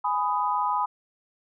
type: chord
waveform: sine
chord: G# minor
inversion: none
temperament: just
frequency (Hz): 830.6 / 996.7 / 1245.9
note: G#5 / B5 / D#6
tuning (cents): 0 / +16 / +2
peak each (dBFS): -28 / -25 / -29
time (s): 0.04-0.86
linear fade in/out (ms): 10
effects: none